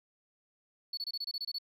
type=tone bursts; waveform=sine; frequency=4427 Hz; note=C#8; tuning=3 cents flat; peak=-32 dBFS; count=10; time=0.93-1.585 s; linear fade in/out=5 ms; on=43 ms; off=25 ms; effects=tanh soft clip ceiling -32 dBFS